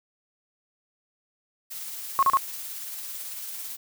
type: noise with tremolo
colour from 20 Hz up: blue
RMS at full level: -35 dBFS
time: 1.7-3.77 s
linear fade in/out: 20 ms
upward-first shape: triangle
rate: 18 Hz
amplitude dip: 30%
type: tone bursts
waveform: sine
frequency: 1086 Hz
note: C#6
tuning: 36 cents flat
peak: -16 dBFS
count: 3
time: 2.19-2.371 s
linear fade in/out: 0 ms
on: 37 ms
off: 35 ms
effects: none